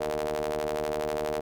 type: ring-modulated tone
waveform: sawtooth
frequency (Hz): 75.7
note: D#2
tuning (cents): -47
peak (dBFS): -21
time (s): 0-1.41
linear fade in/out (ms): 10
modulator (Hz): 536
effects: none